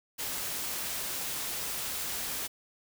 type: noise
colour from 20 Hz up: white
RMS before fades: -35 dBFS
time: 0.18-2.48 s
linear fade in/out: 20 ms
effects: none